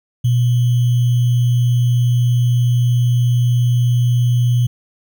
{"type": "tone with sample-and-hold", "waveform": "sine", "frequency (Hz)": 121.6, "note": "B2", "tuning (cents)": -26, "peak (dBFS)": -11, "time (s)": [0.24, 4.67], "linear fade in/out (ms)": 10, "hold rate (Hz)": 3150, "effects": []}